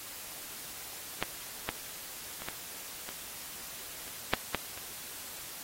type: clicks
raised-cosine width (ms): 0.3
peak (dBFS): -13 / -14 / -24 / -19 / -22 / -29 / -8 / -12 / -27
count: 9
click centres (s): 1.226 / 1.69 / 2.42 / 2.486 / 3.09 / 4.079 / 4.336 / 4.547 / 4.776
effects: white hiss -44 dBFS RMS until 5.63 s + AAC 48 kbps